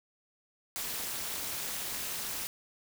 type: noise with amplitude modulation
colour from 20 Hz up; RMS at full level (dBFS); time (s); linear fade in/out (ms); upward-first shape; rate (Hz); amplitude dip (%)
white; -33; 0.76-2.47; 0; sine; 237; 85
effects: none